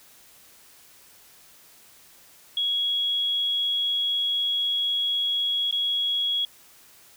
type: tone with dropouts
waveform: sine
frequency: 3328 Hz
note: G#7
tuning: 3 cents sharp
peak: -22 dBFS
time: 2.57-6.45 s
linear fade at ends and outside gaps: 2 ms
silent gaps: 5.711-5.725 s
effects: white hiss -53 dBFS RMS until 7.16 s